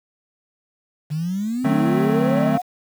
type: exponential sweep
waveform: sine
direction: up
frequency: 146.83 to 740 Hz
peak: -21 dBFS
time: 1.1-2.62 s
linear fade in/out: 20 ms
type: chord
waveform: square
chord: D# diminished seventh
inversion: none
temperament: equal with one note detuned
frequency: 152.1 / 185 / 220 / 261.6 Hz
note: D#3 / F#3 / A3 / C4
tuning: -39 / 0 / 0 / 0 cents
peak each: -24 / -26 / -22 / -22 dBFS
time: 1.64-2.58 s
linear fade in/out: 10 ms
effects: low-pass 2000 Hz 12 dB/octave + 7-bit